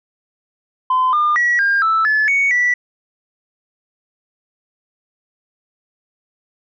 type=tone with pitch steps; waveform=sine; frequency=1024 / 1206 / 1927 / 1607 / 1318 / 1726 / 2228 / 1960 Hz; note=C6 / D6 / B6 / G6 / E6 / A6 / C#7 / B6; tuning=-38 / +46 / -43 / +43 / -1 / -34 / +8 / -14 cents; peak=-11 dBFS; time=0.9-2.74 s; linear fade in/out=5 ms; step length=230 ms; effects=tanh soft clip ceiling -9 dBFS